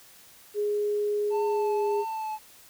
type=tone with pitch glide; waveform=sine; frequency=415.3 to 411.2 Hz; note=G#4 to G#4; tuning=0 to -17 cents; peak=-24 dBFS; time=0.54-2.05 s; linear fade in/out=50 ms; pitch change=-17 cents; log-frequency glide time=1.67-1.85 s
type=tone with vibrato; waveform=triangle; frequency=880 Hz; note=A5; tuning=in tune; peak=-28 dBFS; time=1.3-2.39 s; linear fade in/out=50 ms; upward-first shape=triangle; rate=1.7 Hz; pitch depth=36 cents each way
effects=white hiss -53 dBFS RMS until 2.69 s